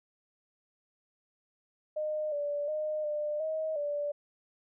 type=tone with pitch steps; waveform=sine; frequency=612 / 581 / 613 / 598 / 631 / 583 Hz; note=D#5 / D5 / D#5 / D5 / D#5 / D5; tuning=-29 / -19 / -26 / +31 / +24 / -13 cents; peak=-30 dBFS; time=1.96-4.12 s; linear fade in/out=10 ms; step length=360 ms; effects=none